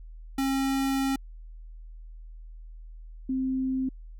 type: tone pair in turn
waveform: square / sine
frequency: 270.2 / 261.4 Hz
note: C#4 / C4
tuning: -44 / -1 cents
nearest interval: minor second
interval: 57 cents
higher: first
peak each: -25 dBFS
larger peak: neither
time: 0.38-1.16 / 3.29-3.89 s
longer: first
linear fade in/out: 5 ms
effects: added 40 Hz sine -41 dBFS peak until 4.19 s